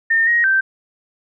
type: tone with pitch steps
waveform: sine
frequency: 1817 / 1882 / 1559 Hz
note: A#6 / A#6 / G6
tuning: -45 / +16 / -10 cents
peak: -12 dBFS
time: 0.1-0.61 s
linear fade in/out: 10 ms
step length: 170 ms
effects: none